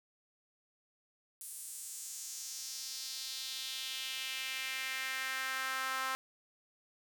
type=tone with high-pass filter sweep; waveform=sawtooth; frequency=263 Hz; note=C4; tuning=9 cents sharp; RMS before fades=-40 dBFS; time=1.41-6.15 s; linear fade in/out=0 ms; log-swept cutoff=9700 to 1200 Hz; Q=2.3; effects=none